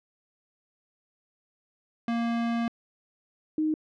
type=tone pair in turn; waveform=square / sine; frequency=233.1 / 310.3 Hz; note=A#3 / D#4; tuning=0 / -5 cents; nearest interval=perfect fourth; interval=495 cents; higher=second; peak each=-26 / -23 dBFS; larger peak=second; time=2.08-2.68 / 3.58-3.74 s; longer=first; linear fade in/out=2 ms; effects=low-pass 3000 Hz 12 dB/octave